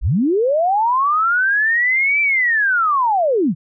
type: linear two-way sweep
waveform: sine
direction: up then down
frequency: 30.12 to 2349 to 132 Hz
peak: -13 dBFS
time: 0.01-3.55 s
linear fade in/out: 50 ms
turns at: 2.21 s
effects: none